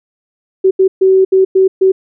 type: tone bursts at uneven times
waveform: sine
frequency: 380 Hz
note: F#4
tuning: 46 cents sharp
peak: -5 dBFS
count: 6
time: 0.64-0.71 / 0.79-0.88 / 1.01-1.25 / 1.32-1.45 / 1.55-1.68 / 1.81-1.92 s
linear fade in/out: 10 ms
effects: none